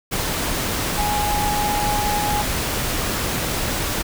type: tone in noise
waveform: sine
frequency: 831 Hz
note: G#5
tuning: 1 cent sharp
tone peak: -21 dBFS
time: 0.97-2.43 s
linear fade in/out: 20 ms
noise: pink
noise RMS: -23 dBFS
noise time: 0.11-4.03 s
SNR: -1 dB
effects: none